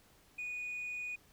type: tone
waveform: sine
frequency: 2467 Hz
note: D#7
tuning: 15 cents flat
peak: -36 dBFS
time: 0.38-1.16 s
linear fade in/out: 10 ms
effects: tanh soft clip ceiling -36 dBFS + pink hiss -65 dBFS RMS until 1.32 s